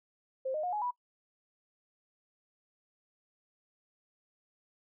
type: tone with pitch steps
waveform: sine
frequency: 526 / 614.8 / 718.5 / 839.8 / 981.6 Hz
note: C5 / D#5 / F5 / G#5 / B5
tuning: +9 / -21 / +49 / +19 / -11 cents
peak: -31 dBFS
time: 0.45-0.91 s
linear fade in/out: 10 ms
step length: 92 ms
effects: noise-tail reverb RT60 0.1 s tail -23 dB re dry

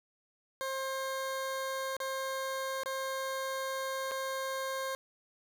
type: tone with dropouts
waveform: 20% pulse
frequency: 532 Hz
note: C5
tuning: 29 cents sharp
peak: -29 dBFS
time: 0.61-4.95 s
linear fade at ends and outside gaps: 0 ms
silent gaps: 1.967-2.002 / 2.834-2.859 / 4.112-4.117 s
effects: none

